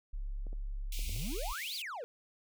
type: tone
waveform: sine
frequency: 34.65 Hz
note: C#1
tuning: in tune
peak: -35 dBFS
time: 0.13-1.53 s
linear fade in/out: 10 ms
type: clicks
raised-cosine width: 2 ms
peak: -38 dBFS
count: 5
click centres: 0.468 / 0.53 / 0.992 / 1.094 / 1.164 s
type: high-pass noise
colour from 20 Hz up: pink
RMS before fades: -45 dBFS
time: 0.92-1.82 s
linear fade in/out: 2 ms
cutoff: 2200 Hz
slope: 96 dB/octave
type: exponential two-way sweep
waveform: triangle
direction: up then down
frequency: 31.16 to 4905 to 444.5 Hz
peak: -37 dBFS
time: 0.97-2.04 s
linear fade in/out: 0 ms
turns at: 1.75 s
effects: none